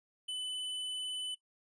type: tone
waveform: square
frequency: 3006 Hz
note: F#7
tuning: 27 cents sharp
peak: -36 dBFS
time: 0.28-1.35 s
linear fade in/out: 10 ms
effects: noise-tail reverb RT60 0.1 s tail -18 dB re dry + resampled to 22050 Hz